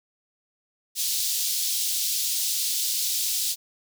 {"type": "high-pass noise", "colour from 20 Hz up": "pink", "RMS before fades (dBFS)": -26, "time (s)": [0.95, 3.56], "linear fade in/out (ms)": 50, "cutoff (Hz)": 3800, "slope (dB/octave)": 24, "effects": []}